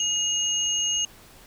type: tone pair together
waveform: sine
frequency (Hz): 2871 / 6441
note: F7 / G8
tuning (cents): +47 / +46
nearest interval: octave + major second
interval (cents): 1399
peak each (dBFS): -25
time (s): 0-1.05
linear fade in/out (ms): 2
effects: pink hiss -50 dBFS RMS until 1.46 s